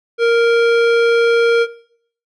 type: tone with hard clipping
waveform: sine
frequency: 466.2 Hz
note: A#4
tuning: in tune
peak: -12 dBFS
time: 0.18-1.67 s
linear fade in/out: 50 ms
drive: 14 dB
effects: noise-tail reverb RT60 0.6 s tail -17 dB re dry + resampled to 22050 Hz